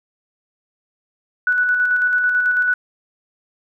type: tone with tremolo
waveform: sine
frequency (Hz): 1480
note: F#6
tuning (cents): 0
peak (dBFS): -13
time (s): 1.47-2.74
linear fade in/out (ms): 2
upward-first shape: square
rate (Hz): 9.1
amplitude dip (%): 30
effects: none